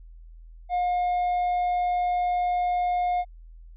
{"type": "tone", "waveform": "triangle", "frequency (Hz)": 715, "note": "F5", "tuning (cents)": 41, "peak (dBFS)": -20, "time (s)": [0.69, 3.25], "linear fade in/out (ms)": 50, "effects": ["added 41 Hz sine -43 dBFS peak until 3.76 s", "resampled to 8000 Hz"]}